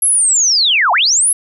sine linear two-way sweep, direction down then up, 11300 to 669 to 11300 Hz, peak -9 dBFS, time 0.02-1.33 s, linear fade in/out 5 ms, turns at 0.92 s, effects none

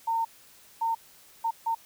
sine tone bursts at uneven times, 911 Hz, A#5, 40 cents flat, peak -24 dBFS, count 4, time 0.07-0.25 / 0.81-0.95 / 1.44-1.51 / 1.66-1.75 s, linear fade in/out 10 ms, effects white hiss -55 dBFS RMS until 1.85 s

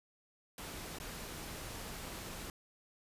pink noise with dropouts, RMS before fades -45 dBFS, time 0.58-2.5 s, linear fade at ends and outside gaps 1 ms, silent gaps 0.986-1 s, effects resampled to 32000 Hz

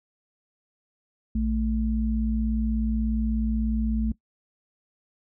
sine tone pair together, 58.27 / 220 Hz, A#1 / A3, 0 / 0 cents, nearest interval octave + major seventh, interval 2300 cents, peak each -25 dBFS, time 1.35-4.12 s, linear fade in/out 5 ms, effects noise-tail reverb RT60 0.1 s tail -19 dB re dry

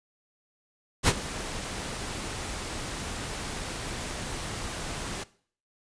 pink noise with ADSR envelope, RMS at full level -19 dBFS, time 1.03-5.24 s, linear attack 50 ms, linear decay 45 ms, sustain -16 dB, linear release 12 ms, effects noise-tail reverb RT60 0.5 s tail -19 dB re dry + resampled to 22050 Hz

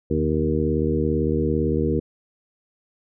harmonic tone with a mistuned harmonic, 77.78 Hz, D#2, in tune, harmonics 1 / 2 / 3 / 4 / 5 / 6, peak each -26 / -26 / -26 / -26 / -26 / -26 dBFS, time 0.1-2 s, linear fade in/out 10 ms, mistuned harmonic 2, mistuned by -47 cents, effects none

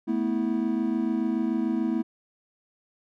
triangle chord, A suspended second, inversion none, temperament equal with one note detuned, 220 / 246.9 / 325.5 Hz, A3 / B3 / E4, 0 / 0 / -22 cents, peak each -26 dBFS, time 0.07-2.03 s, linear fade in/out 20 ms, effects none

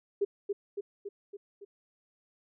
sine tone with echo, 403.1 Hz, G4, 48 cents sharp, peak -24 dBFS, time 0.21-0.25 s, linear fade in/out 10 ms, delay 280 ms, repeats 5, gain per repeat -4 dB, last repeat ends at 1.65 s, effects none

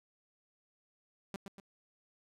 sawtooth tone with echo, 196.5 Hz, G3, 4 cents sharp, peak -34 dBFS, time 1.34-1.36 s, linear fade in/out 0 ms, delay 120 ms, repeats 2, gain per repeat -6 dB, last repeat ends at 1.6 s, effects low-pass 12000 Hz 12 dB/octave

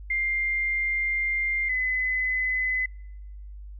sine tone pair in turn, 2100 / 2021 Hz, C7 / B6, +6 / +39 cents, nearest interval minor second, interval 67 cents, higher first, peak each -23 dBFS, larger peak neither, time 0.1-1.69 / 1.69-2.86 s, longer first, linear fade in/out 5 ms, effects noise-tail reverb RT60 1.0 s tail -26 dB re dry + added 50 Hz sine -38 dBFS peak until 3.79 s

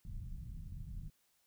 pink low-pass noise, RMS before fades -45 dBFS, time 0.05-1.1 s, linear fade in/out 2 ms, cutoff 150 Hz, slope 24 dB/octave, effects white hiss -75 dBFS RMS until 1.46 s

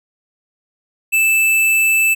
square tone, 2637 Hz, E7, in tune, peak -12 dBFS, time 1.12-2.15 s, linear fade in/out 20 ms, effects none

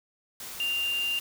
sine tone in noise, 2792 Hz, F7, 1 cent flat, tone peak -26 dBFS, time 0.6-1.19 s, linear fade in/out 2 ms, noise white, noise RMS -40 dBFS, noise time 0.4-1.2 s, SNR +11 dB, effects none

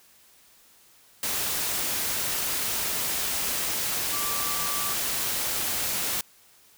sine tone in noise, 1165 Hz, D6, 14 cents flat, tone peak -34 dBFS, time 4.13-4.93 s, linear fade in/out 2 ms, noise white, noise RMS -28 dBFS, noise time 1.23-6.21 s, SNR -9 dB, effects white hiss -57 dBFS RMS until 6.77 s

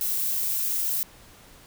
violet noise with amplitude modulation, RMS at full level -25 dBFS, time 0.01-1.03 s, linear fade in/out 0 ms, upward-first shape sine, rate 203 Hz, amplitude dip 30%, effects pink hiss -51 dBFS RMS until 1.66 s

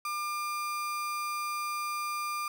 35% pulse tone, 1200 Hz, D6, 37 cents sharp, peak -30 dBFS, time 0.05-2.48 s, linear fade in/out 2 ms, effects none

